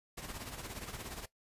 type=noise with tremolo; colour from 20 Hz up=pink; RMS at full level=-42 dBFS; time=0.17-1.26 s; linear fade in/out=10 ms; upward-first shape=sine; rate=17 Hz; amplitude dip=60%; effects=noise-tail reverb RT60 0.1 s tail -17 dB re dry + resampled to 32000 Hz